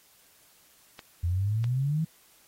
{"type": "clicks", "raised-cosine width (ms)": 0.2, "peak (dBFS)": -25, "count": 2, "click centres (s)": [0.992, 1.642]}
{"type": "exponential sweep", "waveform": "sine", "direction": "up", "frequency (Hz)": [83.2, 164.81], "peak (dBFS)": -24, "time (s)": [1.23, 2.05], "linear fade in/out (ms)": 10}
{"effects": ["white hiss -60 dBFS RMS until 2.47 s", "AAC 48 kbps"]}